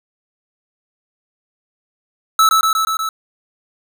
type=tone with echo; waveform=square; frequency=1309 Hz; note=E6; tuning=13 cents flat; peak=-9 dBFS; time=2.39-2.49 s; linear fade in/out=2 ms; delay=120 ms; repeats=5; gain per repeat=-2 dB; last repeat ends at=3.09 s; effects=none